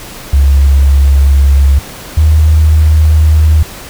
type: tone pair in turn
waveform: sine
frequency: 69.1 / 77.56 Hz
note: C#2 / D#2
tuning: -5 / -5 cents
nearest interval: major second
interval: 200 cents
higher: second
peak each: -3 dBFS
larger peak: neither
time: 0.33-1.79 / 2.17-3.63 s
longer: neither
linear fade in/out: 5 ms
effects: pink hiss -28 dBFS RMS until 3.89 s